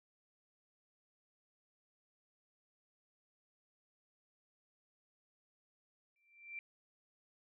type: tone with exponential growth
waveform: sine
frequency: 2352 Hz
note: D7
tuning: 2 cents sharp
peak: -40 dBFS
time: 6.16-6.59 s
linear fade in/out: 1 ms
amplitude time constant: 93 ms
effects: none